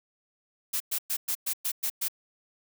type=noise bursts; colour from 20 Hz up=blue; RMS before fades=-29 dBFS; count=8; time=0.73-2.084 s; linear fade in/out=10 ms; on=73 ms; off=110 ms; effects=none